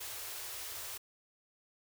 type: band-stop noise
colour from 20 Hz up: white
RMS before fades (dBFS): -43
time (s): 0-0.98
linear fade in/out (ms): 10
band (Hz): 130 to 340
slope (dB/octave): 96
effects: none